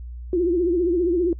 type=tone with vibrato; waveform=sine; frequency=349.2 Hz; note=F4; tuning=in tune; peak=-17 dBFS; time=0.33-1.33 s; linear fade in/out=2 ms; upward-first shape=triangle; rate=15 Hz; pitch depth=120 cents each way; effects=noise-tail reverb RT60 0.1 s tail -23 dB re dry + added 60 Hz sine -32 dBFS peak until 1.39 s